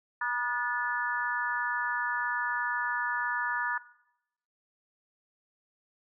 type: tone cluster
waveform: sine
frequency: 963 / 1217 / 1455 / 1734 Hz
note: B5 / D#6 / F#6 / A6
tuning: -44 / -39 / -29 / -26 cents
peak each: -33 / -37 / -34 / -32 dBFS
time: 0.21-3.78 s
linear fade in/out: 5 ms
effects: noise-tail reverb RT60 0.8 s tail -17 dB re dry